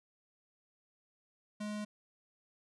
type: tone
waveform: square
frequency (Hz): 209.9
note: G#3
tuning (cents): +19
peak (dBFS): -38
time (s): 1.6-1.85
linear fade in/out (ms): 10
effects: resampled to 24000 Hz